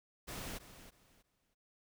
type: noise with echo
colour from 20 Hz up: pink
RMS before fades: -44 dBFS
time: 0.27-0.59 s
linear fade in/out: 20 ms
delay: 320 ms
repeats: 3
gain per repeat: -12 dB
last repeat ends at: 1.55 s
effects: none